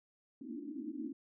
white band-pass noise, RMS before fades -43 dBFS, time 0.41-1.13 s, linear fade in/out 5 ms, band 230 to 330 Hz, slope 96 dB/octave, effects none

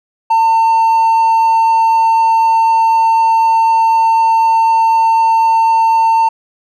triangle tone, 902 Hz, A5, 43 cents sharp, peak -5 dBFS, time 0.3-6.29 s, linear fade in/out 10 ms, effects tanh soft clip ceiling -1 dBFS

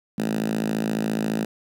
5% pulse tone with high-pass filter, 54.5 Hz, A1, 16 cents flat, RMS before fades -25 dBFS, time 0.18-1.45 s, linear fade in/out 5 ms, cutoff 200 Hz, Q 5, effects none

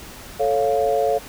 sine chord, A augmented, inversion none, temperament equal, 440 / 554.4 / 698.5 Hz, A4 / C#5 / E#5, 0 / 0 / 0 cents, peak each -21 dBFS, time 0.39-1.19 s, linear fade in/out 20 ms, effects pink hiss -39 dBFS RMS until 1.28 s

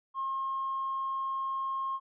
triangle tone with hard clipping, 1073 Hz, C6, 43 cents sharp, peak -31 dBFS, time 0.14-2 s, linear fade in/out 50 ms, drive 4 dB, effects resampled to 8000 Hz

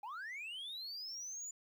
sine linear sweep, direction up, 784 to 7070 Hz, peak -40 dBFS, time 0.03-1.51 s, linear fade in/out 5 ms, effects tanh soft clip ceiling -42 dBFS + 12-bit

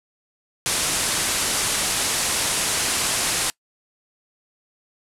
white low-pass noise, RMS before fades -23 dBFS, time 0.66-3.5 s, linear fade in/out 0 ms, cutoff 11000 Hz, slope 48 dB/octave, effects noise-tail reverb RT60 0.1 s tail -24 dB re dry

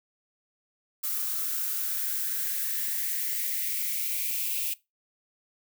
violet noise with high-pass filter sweep, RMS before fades -30 dBFS, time 1.03-4.74 s, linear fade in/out 10 ms, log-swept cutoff 1200 to 2600 Hz, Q 4.9, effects noise-tail reverb RT60 0.2 s tail -19 dB re dry

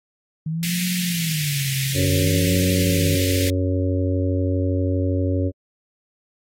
sine tone with vibrato, 155.56 Hz, D#3, in tune, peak -22 dBFS, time 0.46-3.16 s, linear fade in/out 5 ms, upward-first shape sine, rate 0.56 Hz, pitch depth 250 cents each way
pink high-pass noise, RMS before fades -28 dBFS, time 0.63-3.5 s, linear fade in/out 0 ms, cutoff 1900 Hz, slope 48 dB/octave
harmonic tone, 92.5 Hz, F#2, in tune, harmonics 1 / 3 / 4 / 5 / 6, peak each -20 / -24 / -30 / -31 / -29 dBFS, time 1.94-5.52 s, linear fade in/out 50 ms
effects AAC 48 kbps

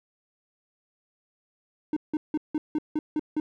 triangle tone bursts, 305.4 Hz, D#4, 32 cents flat, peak -21 dBFS, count 8, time 1.93-3.4 s, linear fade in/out 2 ms, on 35 ms, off 170 ms, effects none

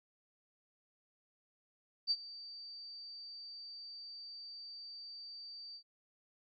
sine tone with ADSR envelope, 4632 Hz, D8, 25 cents flat, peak -27 dBFS, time 2.07-5.83 s, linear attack 39 ms, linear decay 47 ms, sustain -19 dB, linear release 78 ms, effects MP3 48 kbps

